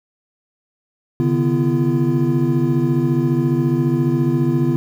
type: tone cluster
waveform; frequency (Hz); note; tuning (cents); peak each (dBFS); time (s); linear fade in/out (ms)
triangle; 134.8 / 149.4 / 249 / 339.6; C#3 / D3 / B3 / F4; -48 / +30 / +14 / -48; -18; 1.2-4.76; 0
effects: 8-bit